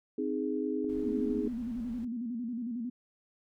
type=chord; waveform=sine; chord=Ab major; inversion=first; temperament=equal; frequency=261.6 / 311.1 / 415.3 Hz; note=C4 / Eb4 / Ab4; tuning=0 / 0 / 0 cents; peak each=-34 dBFS; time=0.18-1.48 s; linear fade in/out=5 ms
type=clicks; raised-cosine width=2 ms; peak=-36 / -37 dBFS; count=2; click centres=0.845 / 0.995 s
type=noise; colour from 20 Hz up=brown; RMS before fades=-49 dBFS; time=0.89-2.05 s; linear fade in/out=5 ms
type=tone with vibrato; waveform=sine; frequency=237.3 Hz; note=A#3; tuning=31 cents sharp; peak=-33 dBFS; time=1.03-2.9 s; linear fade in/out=10 ms; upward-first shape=square; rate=11 Hz; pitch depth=83 cents each way
effects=none